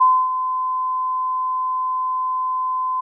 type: tone with ADSR envelope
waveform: sine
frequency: 1025 Hz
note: C6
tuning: 36 cents flat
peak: -9 dBFS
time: 0-3.01 s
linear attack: 16 ms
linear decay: 270 ms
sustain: -10 dB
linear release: 11 ms
effects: none